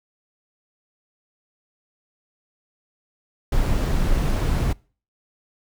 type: noise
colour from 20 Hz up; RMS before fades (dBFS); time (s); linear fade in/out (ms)
brown; -20; 3.52-4.73; 5
effects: noise-tail reverb RT60 0.4 s tail -25 dB re dry